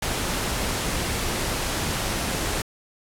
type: noise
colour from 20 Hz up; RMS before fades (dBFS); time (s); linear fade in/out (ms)
pink; -26; 0.02-2.62; 5
effects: low-pass 12000 Hz 12 dB/octave